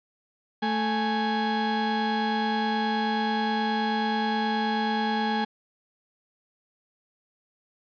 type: tone pair together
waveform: 35% pulse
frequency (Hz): 220 / 830.6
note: A3 / G#5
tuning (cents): 0 / 0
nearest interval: octave + major seventh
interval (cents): 2300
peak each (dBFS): -25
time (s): 0.62-5.45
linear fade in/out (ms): 10
effects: resampled to 11025 Hz + 10-bit